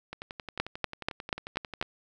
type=two click trains; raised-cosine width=0.3 ms; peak=-22 / -11 dBFS; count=20 / 6; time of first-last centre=0.13-1.826 / 0.6-1.814 s; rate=11.2 / 4.12 Hz; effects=none